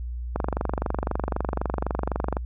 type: click train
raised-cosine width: 1 ms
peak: -11 dBFS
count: 49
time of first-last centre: 0.36-2.368 s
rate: 23.9 Hz
effects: added 60 Hz sine -29 dBFS peak until 2.45 s